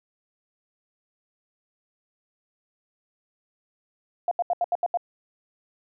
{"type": "tone bursts", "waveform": "sine", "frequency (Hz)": 701, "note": "F5", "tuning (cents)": 6, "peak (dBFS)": -20, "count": 7, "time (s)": [4.28, 4.973], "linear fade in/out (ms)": 2, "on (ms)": 33, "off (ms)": 77, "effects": []}